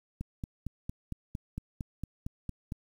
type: click train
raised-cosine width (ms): 5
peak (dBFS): -23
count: 12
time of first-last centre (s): 0.21-2.721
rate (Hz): 4.38
effects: 9-bit